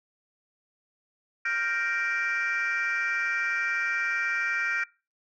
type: chord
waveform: sine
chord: G minor seventh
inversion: third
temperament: equal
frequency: 1396.9 / 1568 / 1864.7 / 2349 Hz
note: F6 / G6 / Bb6 / D7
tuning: 0 / 0 / 0 / 0 cents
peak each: -30 dBFS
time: 1.45-4.84 s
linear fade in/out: 5 ms
effects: noise-tail reverb RT60 0.3 s tail -21 dB re dry + tanh soft clip ceiling -20 dBFS